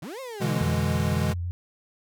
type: linear two-way sweep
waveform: 35% pulse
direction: up then down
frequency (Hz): 126.5 to 547 to 126.5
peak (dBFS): -33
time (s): 0.02-0.75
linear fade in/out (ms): 5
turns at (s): 0.2
type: chord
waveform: square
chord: E dominant seventh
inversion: second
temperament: equal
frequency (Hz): 123.47 / 146.83 / 164.81 / 207.7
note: B2 / D3 / E3 / G#3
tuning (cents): 0 / 0 / 0 / 0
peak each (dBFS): -30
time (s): 0.4-1.34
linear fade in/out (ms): 20
type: tone with vibrato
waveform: sine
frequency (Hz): 87.31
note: F2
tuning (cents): 0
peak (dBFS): -27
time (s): 0.61-1.51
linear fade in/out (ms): 0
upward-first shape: triangle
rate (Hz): 8.4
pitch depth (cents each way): 37
effects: none